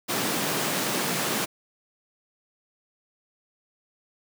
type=high-pass noise; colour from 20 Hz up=pink; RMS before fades=-27 dBFS; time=0.08-1.46 s; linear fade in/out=20 ms; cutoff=150 Hz; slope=24 dB/octave; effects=none